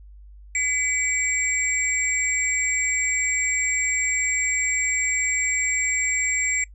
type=tone cluster; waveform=sine; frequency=2012 / 2287 / 7510 Hz; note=B6 / D7 / A#8; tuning=+32 / -47 / +12 cents; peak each=-27 / -24 / -25 dBFS; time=0.55-6.64 s; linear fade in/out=2 ms; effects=noise-tail reverb RT60 0.1 s tail -22 dB re dry + added 50 Hz sine -42 dBFS peak until 6.74 s